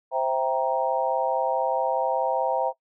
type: chord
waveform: sine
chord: C dominant seventh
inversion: none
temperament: equal with one note detuned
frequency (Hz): 523.3 / 659.3 / 784 / 936.1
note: C5 / E5 / G5 / Bb5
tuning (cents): 0 / 0 / 0 / +7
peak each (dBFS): -27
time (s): 0.11-2.73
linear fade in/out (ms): 50
effects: noise-tail reverb RT60 0.1 s tail -20 dB re dry